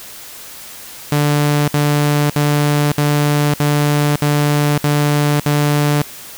sawtooth tone bursts, 146.83 Hz, D3, in tune, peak -8 dBFS, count 8, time 1.12-6.02 s, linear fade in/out 2 ms, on 560 ms, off 60 ms, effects white hiss -34 dBFS RMS until 6.37 s

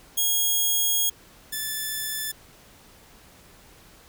5% pulse tone pair in turn, 3300 / 1748.1 Hz, G#7 / A6, -12 / -12 cents, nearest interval major seventh, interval 1100 cents, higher first, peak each -12 / -17 dBFS, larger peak first, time 0.17-1.1 / 1.52-2.32 s, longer first, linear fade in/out 10 ms, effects pink hiss -52 dBFS RMS until 4.08 s

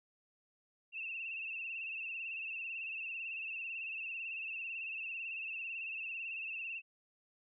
sine tone with vibrato, 2664 Hz, E7, 18 cents sharp, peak -39 dBFS, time 0.92-6.82 s, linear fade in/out 50 ms, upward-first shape sine, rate 18 Hz, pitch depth 65 cents each way, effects none

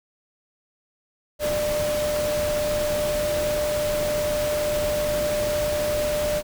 sine tone in noise, 597 Hz, D5, 28 cents sharp, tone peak -22 dBFS, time 1.39-6.43 s, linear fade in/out 50 ms, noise pink, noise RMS -30 dBFS, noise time 1.39-6.43 s, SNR +5 dB, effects none

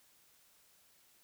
silence, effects white hiss -67 dBFS RMS until 1.23 s

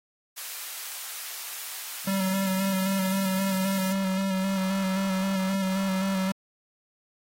white high-pass noise, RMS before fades -37 dBFS, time 0.36-3.94 s, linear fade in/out 20 ms, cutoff 910 Hz, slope 12 dB/octave
square tone with vibrato, 191.5 Hz, G3, 40 cents flat, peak -25 dBFS, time 2.07-6.32 s, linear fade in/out 5 ms, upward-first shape square, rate 3.8 Hz, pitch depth 24 cents each way
effects AAC 48 kbps

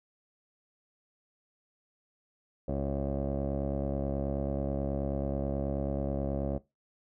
15% pulse tone with low-pass filter, 69.3 Hz, C#2, in tune, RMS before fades -32 dBFS, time 2.68-6.58 s, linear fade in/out 5 ms, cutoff 520 Hz, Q 8.2, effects noise-tail reverb RT60 0.2 s tail -18 dB re dry

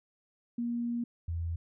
sine tone pair in turn, 237.1 / 83.83 Hz, A#3 / E2, +30 / +30 cents, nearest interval octave + tritone, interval 1800 cents, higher first, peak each -30 / -31 dBFS, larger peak first, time 0.58-1.04 / 1.28-1.56 s, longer first, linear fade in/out 5 ms, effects none

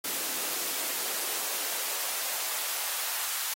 white noise with high-pass filter sweep, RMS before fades -32 dBFS, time 0.04-3.54 s, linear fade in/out 5 ms, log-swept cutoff 250 to 940 Hz, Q 1.1, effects AAC 48 kbps

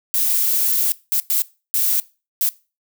violet noise bursts at uneven times, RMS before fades -18 dBFS, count 5, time 0.14-0.92 / 1.12-1.2 / 1.3-1.42 / 1.74-2 / 2.41-2.49 s, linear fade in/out 0 ms, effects noise-tail reverb RT60 0.3 s tail -20 dB re dry

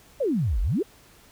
sine exponential two-way sweep, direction down then up, 614 to 41.2 to 476.5 Hz, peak -21 dBFS, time 0.2-0.83 s, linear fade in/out 10 ms, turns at 0.61 s, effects pink hiss -54 dBFS RMS until 1.31 s

